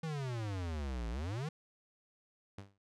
square exponential two-way sweep, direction down then up, 165.9 to 54.4 to 165.9 Hz, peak -37 dBFS, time 0.03-1.49 s, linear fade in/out 5 ms, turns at 1.09 s
sawtooth tone with exponential decay, 99.2 Hz, G2, 21 cents sharp, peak -38 dBFS, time 2.58-2.78 s, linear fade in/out 5 ms, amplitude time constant 42 ms
effects low-pass 7000 Hz 12 dB/octave

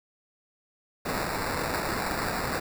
white noise with sample-and-hold, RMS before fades -30 dBFS, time 1.05-2.6 s, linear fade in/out 10 ms, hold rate 3150 Hz, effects none

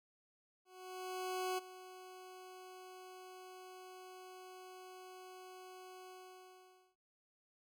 20% pulse tone with ADSR envelope, 370 Hz, F#4, in tune, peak -31 dBFS, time 0.65-6.96 s, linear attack 930 ms, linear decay 16 ms, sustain -16 dB, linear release 860 ms, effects none

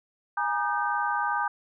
sine tone cluster, 827 / 949 / 1214 / 1549 Hz, G#5 / A#5 / D#6 / G6, -8 / +31 / -43 / -21 cents, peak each -30 dBFS, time 0.37-1.48 s, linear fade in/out 5 ms, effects none

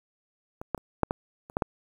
clicks, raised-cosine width 1 ms, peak -23 / -12 / -29 / -7 / -13 / -30 / -12 / -10 dBFS, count 8, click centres 0.615 / 0.747 / 0.778 / 1.033 / 1.109 / 1.499 / 1.569 / 1.622 s, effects 8-bit

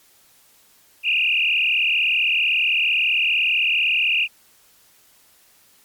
sine tone with frequency modulation, 2637 Hz, E7, in tune, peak -16 dBFS, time 1.03-4.28 s, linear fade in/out 50 ms, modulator 37.8 Hz, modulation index 5.7, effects white hiss -55 dBFS RMS until 5.84 s + MP3 96 kbps

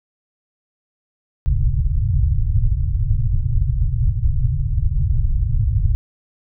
pink low-pass noise, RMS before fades -17 dBFS, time 1.46-5.95 s, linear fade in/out 0 ms, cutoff 140 Hz, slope 96 dB/octave, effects none

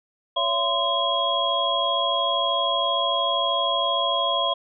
sine tone cluster, 561 / 674 / 1032 / 3299 Hz, C#5 / E5 / C6 / G#7, +21 / +38 / -24 / -12 cents, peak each -29 / -26 / -25 / -24 dBFS, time 0.36-4.54 s, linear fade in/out 10 ms, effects none

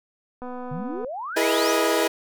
click train, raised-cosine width 1 ms, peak -23 dBFS, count 157, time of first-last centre 0.42-1.047 s, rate 249 Hz
sine exponential sweep, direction up, 138.59 to 6340 Hz, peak -29 dBFS, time 0.71-1.72 s, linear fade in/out 5 ms
sawtooth chord, E major seventh, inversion none, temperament equal with one note detuned, 329.6 / 415.3 / 482 / 622.3 Hz, E4 / G#4 / B4 / D#5, 0 / 0 / -42 / 0 cents, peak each -21 dBFS, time 1.36-2.08 s, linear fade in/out 10 ms
effects none

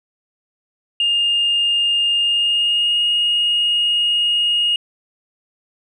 sine tone with pitch glide, 2823 to 2864 Hz, F7 to F7, +18 to +43 cents, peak -13 dBFS, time 1-4.76 s, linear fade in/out 2 ms, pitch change +25 cents, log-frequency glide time 2.18-3.03 s, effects tanh soft clip ceiling -10 dBFS

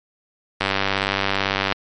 click train, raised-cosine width 0.3 ms, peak -3 dBFS, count 110, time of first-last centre 0.61-1.723 s, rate 97.9 Hz, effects MP3 48 kbps

